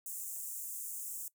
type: high-pass noise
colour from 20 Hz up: pink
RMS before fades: -42 dBFS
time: 0.06-1.28 s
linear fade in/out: 2 ms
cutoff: 7000 Hz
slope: 48 dB/octave
effects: noise-tail reverb RT60 0.1 s tail -19 dB re dry